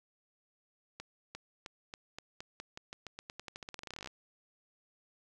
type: accelerating click train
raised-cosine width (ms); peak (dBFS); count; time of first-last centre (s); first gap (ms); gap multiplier
0.2; -26; 30; 1-4.073; 350; 0.89
effects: none